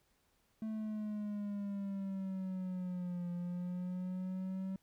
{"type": "exponential two-way sweep", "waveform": "triangle", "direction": "down then up", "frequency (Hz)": [220, 174.61, 191.3], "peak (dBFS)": -35, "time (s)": [0.62, 4.76], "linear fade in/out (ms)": 2, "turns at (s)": 3.31, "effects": ["pink hiss -75 dBFS RMS until 4.82 s"]}